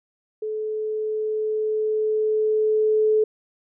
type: tone with level ramp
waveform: sine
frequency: 431.6 Hz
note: A4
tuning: 33 cents flat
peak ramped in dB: -25 to -15 dBFS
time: 0.42-3.24 s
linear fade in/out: 5 ms
effects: none